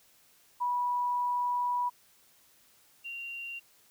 sine tone pair in turn, 978 / 2766 Hz, B5 / F7, -17 / -17 cents, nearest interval octave + tritone, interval 1800 cents, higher second, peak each -27 / -37 dBFS, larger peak first, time 0.6-1.9 / 3.04-3.6 s, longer first, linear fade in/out 20 ms, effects white hiss -63 dBFS RMS until 3.9 s

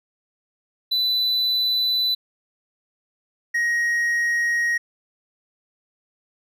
triangle tone pair in turn, 3991 / 1883.5 Hz, B7 / A#6, +17 / +17 cents, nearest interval octave + minor second, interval 1300 cents, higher first, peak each -17 dBFS, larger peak neither, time 0.91-2.15 / 3.54-4.78 s, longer neither, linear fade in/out 10 ms, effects none

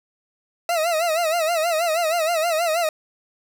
40% pulse tone with vibrato, 659.3 Hz, E5, in tune, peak -18 dBFS, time 0.69-2.89 s, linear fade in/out 2 ms, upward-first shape sine, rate 6.3 Hz, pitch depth 110 cents each way, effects none

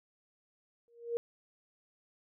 sine tone with exponential growth, 469.6 Hz, A#4, 13 cents sharp, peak -27 dBFS, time 0.88-1.17 s, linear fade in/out 0 ms, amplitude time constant 61 ms, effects none

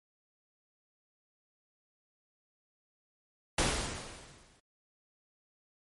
pink noise with exponential decay, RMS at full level -26 dBFS, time 3.58-4.6 s, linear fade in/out 5 ms, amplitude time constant 220 ms, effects MP3 48 kbps

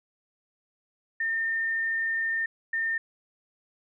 sine tone bursts at uneven times, 1813 Hz, A#6, 49 cents flat, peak -25 dBFS, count 2, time 1.2-2.46 / 2.73-2.98 s, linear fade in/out 5 ms, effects none

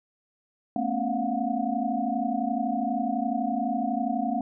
sine tone cluster, 220.9 / 243.6 / 274.4 / 698 / 730 Hz, A3 / B3 / C#4 / F5 / F#5, +7 / -24 / -17 / -1 / -24 cents, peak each -31 dBFS, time 0.76-4.41 s, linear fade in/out 2 ms, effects none

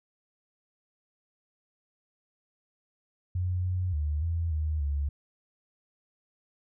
sine tone with pitch steps, 90.5 / 91.2 / 75 / 83.6 / 77.2 / 71.4 Hz, F#2 / F#2 / D2 / E2 / D#2 / D2, -38 / -24 / +37 / +25 / -13 / -48 cents, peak -26 dBFS, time 3.35-5.09 s, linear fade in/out 5 ms, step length 290 ms, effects none

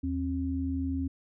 sine tone pair together, 80 / 268.2 Hz, D#2 / C4, +49 / +43 cents, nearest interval octave + major sixth, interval 2094 cents, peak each -32 / -30 dBFS, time 0.03-1.08 s, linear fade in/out 10 ms, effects none

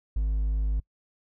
triangle tone with hard clipping, 51.91 Hz, G#1, in tune, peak -24 dBFS, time 0.16-0.8 s, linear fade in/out 5 ms, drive 5 dB, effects noise-tail reverb RT60 0.1 s tail -25 dB re dry

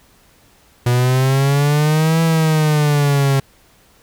45% pulse exponential two-way sweep, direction up then down, 120.7 to 164.81 to 135.5 Hz, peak -12 dBFS, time 0.86-3.4 s, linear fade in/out 5 ms, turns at 2.22 s, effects pink hiss -52 dBFS RMS until 4.02 s

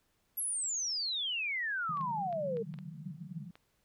sine exponential sweep, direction down, 11700 to 440 Hz, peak -32 dBFS, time 0.37-2.63 s, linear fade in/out 10 ms
white band-pass noise, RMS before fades -44 dBFS, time 1.89-3.51 s, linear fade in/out 5 ms, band 140 to 200 Hz, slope 96 dB/octave
clicks, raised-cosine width 0.3 ms, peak -37 dBFS, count 7, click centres 1.972 / 2.011 / 2.327 / 2.57 / 2.74 / 2.788 / 3.555 s
effects pink hiss -75 dBFS RMS until 3.84 s

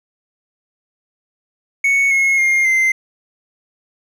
triangle tone with pitch steps, 2217 / 2170 / 2124 / 2079 Hz, C#7 / C#7 / C7 / C7, 0 / -37 / +25 / -12 cents, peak -10 dBFS, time 1.84-2.92 s, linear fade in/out 5 ms, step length 270 ms, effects none

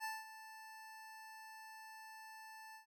25% pulse tone with ADSR envelope, 880 Hz, A5, in tune, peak -36 dBFS, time 0-2.86 s, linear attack 41 ms, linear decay 200 ms, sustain -13 dB, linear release 110 ms, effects none

